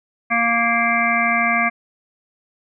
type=harmonic tone; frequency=233.1 Hz; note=A#3; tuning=in tune; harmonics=1 / 3 / 5 / 7 / 9 / 10; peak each=-25 / -22 / -22 / -24 / -20 / -23 dBFS; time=0.3-1.7 s; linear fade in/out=20 ms; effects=none